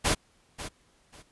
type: noise with echo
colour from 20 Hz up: pink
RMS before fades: -24 dBFS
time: 0.04-0.15 s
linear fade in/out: 20 ms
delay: 540 ms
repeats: 2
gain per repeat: -13 dB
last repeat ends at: 1.23 s
effects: pink hiss -65 dBFS RMS until 1.31 s + resampled to 24000 Hz